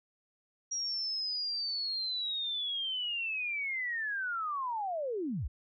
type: linear sweep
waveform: sine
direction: down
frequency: 5700 to 40.17 Hz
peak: -32 dBFS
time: 0.71-5.48 s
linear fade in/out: 10 ms
effects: none